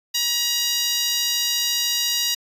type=tone with high-pass filter; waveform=10% pulse; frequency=954 Hz; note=A#5; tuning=40 cents sharp; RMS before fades=-22 dBFS; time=0.14-2.35 s; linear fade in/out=10 ms; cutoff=3600 Hz; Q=0.86; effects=resampled to 32000 Hz